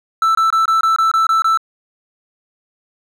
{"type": "tone bursts", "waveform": "triangle", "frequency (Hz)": 1324, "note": "E6", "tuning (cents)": 7, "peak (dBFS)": -9, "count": 9, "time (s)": [0.22, 1.574], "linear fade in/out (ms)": 2, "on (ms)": 130, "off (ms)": 23, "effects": []}